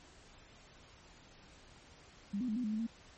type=tone with pitch steps; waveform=sine; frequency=201 / 251.3 / 214.1 / 249.4 / 212.7 / 216.4 / 228 Hz; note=G3 / B3 / A3 / B3 / G#3 / A3 / A#3; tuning=+44 / +30 / -47 / +17 / +42 / -29 / -38 cents; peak=-33 dBFS; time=2.33-2.869 s; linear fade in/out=10 ms; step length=77 ms; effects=pink hiss -59 dBFS RMS until 3.17 s + MP3 32 kbps